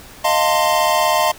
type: chord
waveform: square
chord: F dominant seventh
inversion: third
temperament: equal with one note detuned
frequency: 622.3 / 698.5 / 895.9 / 1046.5 Hz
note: Eb5 / F5 / A5 / C6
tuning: 0 / 0 / +31 / 0 cents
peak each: -20 dBFS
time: 0.24-1.32 s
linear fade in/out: 10 ms
effects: pink hiss -40 dBFS RMS until 1.38 s